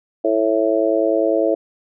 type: harmonic tone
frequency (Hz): 110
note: A2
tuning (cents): 0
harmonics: 3 / 4 / 5 / 6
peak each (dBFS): -20 / -21 / -19 / -20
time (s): 0.24-1.55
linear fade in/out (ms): 10
effects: none